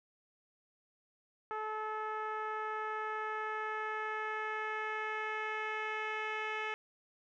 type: tone with low-pass filter sweep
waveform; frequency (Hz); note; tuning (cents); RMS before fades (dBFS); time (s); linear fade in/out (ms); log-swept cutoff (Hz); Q
10% pulse; 432.2; A4; -31; -38; 1.51-6.74; 0; 1200 to 2500; 1.7
effects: none